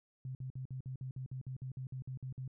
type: tone bursts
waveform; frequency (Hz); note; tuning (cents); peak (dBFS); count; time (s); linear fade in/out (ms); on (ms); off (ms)
sine; 130; C3; -11; -39; 15; 0.25-2.478; 2; 100; 52
effects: none